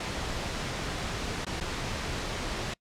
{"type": "noise with dropouts", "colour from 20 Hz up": "pink", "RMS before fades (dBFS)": -33, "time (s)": [0, 2.74], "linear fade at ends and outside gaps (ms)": 5, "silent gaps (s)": [[1.45, 1.465], [1.603, 1.608]], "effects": ["noise-tail reverb RT60 0.1 s tail -25 dB re dry", "low-pass 6000 Hz 12 dB/octave"]}